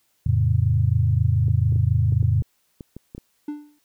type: chord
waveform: sine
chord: F augmented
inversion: none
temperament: equal with one note detuned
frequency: 87.31 / 111.41 / 138.59 Hz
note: F2 / A2 / C#3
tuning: 0 / +22 / 0 cents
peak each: -21 / -19 / -23 dBFS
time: 0.26-2.42 s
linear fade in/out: 5 ms
type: clicks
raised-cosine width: 3 ms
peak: -23 dBFS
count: 10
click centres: 1.483 / 1.724 / 1.76 / 2.123 / 2.228 / 2.422 / 2.808 / 2.966 / 3.149 / 3.18 s
type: tone with exponential decay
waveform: triangle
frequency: 295.9 Hz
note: D4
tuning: 13 cents sharp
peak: -22 dBFS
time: 3.48-3.79 s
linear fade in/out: 5 ms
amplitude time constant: 67 ms
effects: white hiss -67 dBFS RMS until 3.84 s